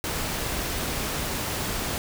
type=noise; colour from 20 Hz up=pink; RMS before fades=-29 dBFS; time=0.04-1.98 s; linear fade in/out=0 ms; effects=none